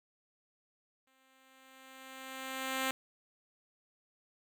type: tone with exponential growth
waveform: 5% pulse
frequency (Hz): 263.6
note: C4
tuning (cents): +13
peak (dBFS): -19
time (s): 1.07-2.91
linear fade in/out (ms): 1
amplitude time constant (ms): 400
effects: none